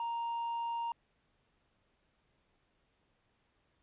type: tone with quantisation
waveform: triangle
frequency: 932.3 Hz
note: A#5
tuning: in tune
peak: -32 dBFS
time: 0-0.92 s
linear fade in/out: 2 ms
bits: 10
effects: pink hiss -75 dBFS RMS until 3.82 s + resampled to 8000 Hz